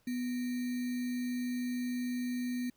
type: tone with sample-and-hold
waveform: sine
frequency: 246.9 Hz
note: B3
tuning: in tune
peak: -32 dBFS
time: 0.07-2.7 s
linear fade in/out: 5 ms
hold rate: 2100 Hz
effects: pink hiss -72 dBFS RMS until 2.76 s